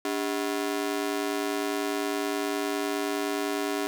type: ring-modulated tone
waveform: sawtooth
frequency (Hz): 345.5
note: F4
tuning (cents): -19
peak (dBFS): -20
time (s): 0.05-3.87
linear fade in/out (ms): 0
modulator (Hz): 54.9
effects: none